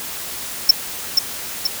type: tone with echo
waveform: square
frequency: 5360 Hz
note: E8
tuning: 28 cents sharp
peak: -4 dBFS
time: 0.69-0.71 s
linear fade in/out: 5 ms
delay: 480 ms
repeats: 2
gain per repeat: -5 dB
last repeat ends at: 1.67 s
effects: white hiss -29 dBFS RMS until 1.8 s